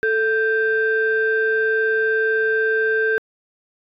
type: tone pair together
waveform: sine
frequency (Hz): 440.3 / 1569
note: A4 / G6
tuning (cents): +1 / +1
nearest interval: octave + minor seventh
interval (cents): 2200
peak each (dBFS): -18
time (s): 0.03-3.18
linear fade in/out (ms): 0
effects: tanh soft clip ceiling -10 dBFS